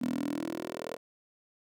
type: tone with high-pass filter sweep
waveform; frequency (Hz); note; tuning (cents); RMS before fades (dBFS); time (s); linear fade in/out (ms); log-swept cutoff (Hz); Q
10% pulse; 40.84; E1; -15; -35; 0.01-0.97; 10; 240 to 460; 6.2
effects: none